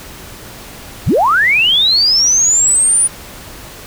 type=linear sweep; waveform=sine; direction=up; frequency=33.33 to 9660 Hz; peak=-8 dBFS; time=1.06-3.08 s; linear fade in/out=20 ms; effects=pink hiss -33 dBFS RMS until 3.86 s